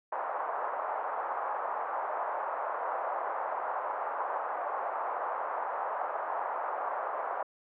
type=band-pass noise; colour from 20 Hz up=white; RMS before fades=-34 dBFS; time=0.12-7.43 s; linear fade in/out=5 ms; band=620 to 1100 Hz; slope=24 dB/octave; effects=low-pass 2000 Hz 12 dB/octave